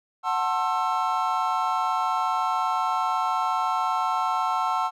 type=chord; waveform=triangle; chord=F# half-diminished seventh; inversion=none; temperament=just; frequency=740 / 888 / 1065.6 / 1332 Hz; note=F#5 / A5 / C6 / E6; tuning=0 / +16 / +31 / +18 cents; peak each=-26 dBFS; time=0.23-4.91 s; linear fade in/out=50 ms; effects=none